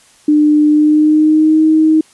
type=tone with pitch glide; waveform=sine; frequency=300 to 314.2 Hz; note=D4 to D#4; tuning=+37 to +17 cents; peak=-6 dBFS; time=0.28-2.01 s; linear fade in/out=5 ms; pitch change=+80 cents; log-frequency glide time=0.69-1.62 s; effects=white hiss -47 dBFS RMS until 2.13 s + resampled to 24000 Hz